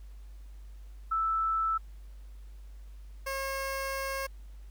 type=tone pair in turn; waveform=sine / 15% pulse; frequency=1318.5 / 540.8 Hz; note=E6 / C#5; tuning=0 / -43 cents; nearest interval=octave + minor third; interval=1543 cents; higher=first; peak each=-26 dBFS; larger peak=neither; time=1.11-1.78 / 3.26-4.27 s; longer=second; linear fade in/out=10 ms; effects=added 50 Hz sine -44 dBFS peak until 4.7 s + pink hiss -66 dBFS RMS until 4.7 s